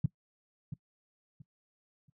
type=tone with echo; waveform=sine; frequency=143.7 Hz; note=D3; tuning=37 cents flat; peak=-22 dBFS; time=0.04-0.06 s; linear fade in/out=5 ms; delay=680 ms; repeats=3; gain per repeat=-12 dB; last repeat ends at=2.1 s; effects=noise-tail reverb RT60 0.1 s tail -21 dB re dry